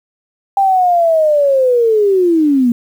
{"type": "linear sweep", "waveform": "sine", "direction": "down", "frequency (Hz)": [796, 231.4], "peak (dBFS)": -8, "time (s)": [0.57, 2.72], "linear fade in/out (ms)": 2, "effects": ["7-bit"]}